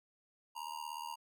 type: tone with amplitude modulation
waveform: square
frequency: 941 Hz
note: A#5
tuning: 16 cents sharp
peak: -38 dBFS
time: 0.55-1.16 s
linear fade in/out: 20 ms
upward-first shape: sine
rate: 76.8 Hz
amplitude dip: 90%
effects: none